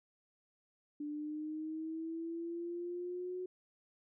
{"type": "linear sweep", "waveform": "sine", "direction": "up", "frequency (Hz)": [293.7, 367.5], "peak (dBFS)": -38, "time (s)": [1, 3.46], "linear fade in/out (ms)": 5, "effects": []}